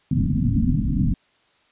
white low-pass noise, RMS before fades -20 dBFS, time 0.11-1.14 s, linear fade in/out 5 ms, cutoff 270 Hz, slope 96 dB/octave, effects white hiss -61 dBFS RMS until 1.71 s + resampled to 8000 Hz

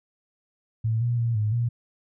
sine tone with pitch steps, 112 / 119.8 / 116.7 / 106.5 / 118.7 Hz, A2 / A#2 / A#2 / G#2 / A#2, +31 / +48 / +2 / +44 / +32 cents, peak -21 dBFS, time 0.84-1.69 s, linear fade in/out 10 ms, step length 170 ms, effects none

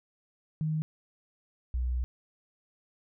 sine tone pair in turn, 156 / 61.91 Hz, D#3 / B1, +5 / +5 cents, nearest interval octave + major third, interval 1600 cents, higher first, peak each -27 dBFS, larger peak neither, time 0.61-0.82 / 1.74-2.04 s, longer second, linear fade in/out 0 ms, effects none

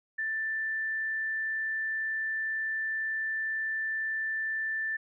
sine tone, 1769 Hz, A6, 9 cents sharp, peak -29 dBFS, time 0.18-4.97 s, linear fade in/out 10 ms, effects none

